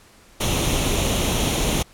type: noise with comb filter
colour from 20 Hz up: pink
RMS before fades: -21 dBFS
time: 0.4-1.83 s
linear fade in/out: 10 ms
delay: 0.31 ms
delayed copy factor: +0.55
effects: pink hiss -51 dBFS RMS until 1.93 s + low-pass 12000 Hz 12 dB/octave